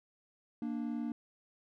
triangle tone pair together, 233.1 / 293.7 Hz, A#3 / D4, 0 / 0 cents, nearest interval major third, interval 400 cents, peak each -34 / -37 dBFS, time 0.62-1.12 s, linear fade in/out 2 ms, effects none

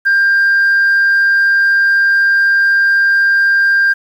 sine tone, 1594 Hz, G6, 28 cents sharp, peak -6 dBFS, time 0.05-3.94 s, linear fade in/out 20 ms, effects tanh soft clip ceiling -6 dBFS + 7-bit

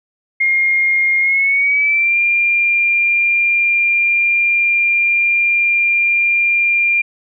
sine tone with pitch glide, 2132 to 2393 Hz, C7 to D7, +32 to +32 cents, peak -11 dBFS, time 0.4-7.02 s, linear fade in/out 10 ms, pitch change +200 cents, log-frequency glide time 1.19-2.18 s, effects none

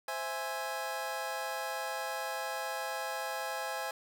25% pulse chord, C augmented, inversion none, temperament equal, 523.3 / 659.3 / 830.6 Hz, C5 / E5 / G#5, 0 / 0 / 0 cents, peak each -37 / -37 / -34 dBFS, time 0.08-3.91 s, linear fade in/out 2 ms, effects none

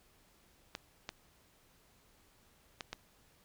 clicks, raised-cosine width 0.2 ms, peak -22 dBFS, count 4, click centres 0.751 / 1.091 / 2.808 / 2.93 s, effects pink hiss -67 dBFS RMS until 3.44 s

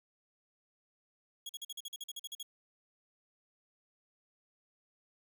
sawtooth tone bursts, 3322 Hz, G#7, in tune, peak -37 dBFS, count 13, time 1.46-2.429 s, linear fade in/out 5 ms, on 33 ms, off 45 ms, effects none

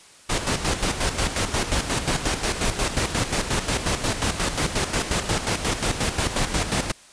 pink noise with tremolo, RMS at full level -22 dBFS, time 0.29-6.92 s, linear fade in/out 10 ms, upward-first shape square, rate 5.6 Hz, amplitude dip 60%, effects white hiss -49 dBFS RMS until 7.12 s + resampled to 22050 Hz

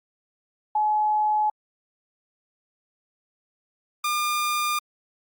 sine / sawtooth tone pair in turn, 850 / 1205 Hz, G#5 / D6, +40 / +44 cents, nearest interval tritone, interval 604 cents, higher second, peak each -19 dBFS, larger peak neither, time 0.75-1.5 / 4.04-4.79 s, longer neither, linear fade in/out 5 ms, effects Opus 48 kbps

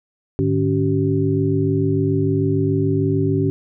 sine tone cluster, 105.1 / 151.9 / 280.3 / 383.3 Hz, G#2 / D#3 / C#4 / G4, +21 / -41 / +19 / -39 cents, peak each -21 dBFS, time 0.39-3.5 s, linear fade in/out 0 ms, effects none

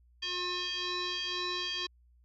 sine tone with frequency modulation, 357.5 Hz, F4, 41 cents sharp, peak -32 dBFS, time 0.22-1.87 s, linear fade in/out 10 ms, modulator 717 Hz, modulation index 6.3, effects added 60 Hz sine -60 dBFS peak until 2.24 s

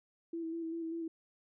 sine tone with vibrato, 329.6 Hz, E4, in tune, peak -36 dBFS, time 0.33-1.08 s, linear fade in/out 5 ms, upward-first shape square, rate 5.1 Hz, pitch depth 22 cents each way, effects none

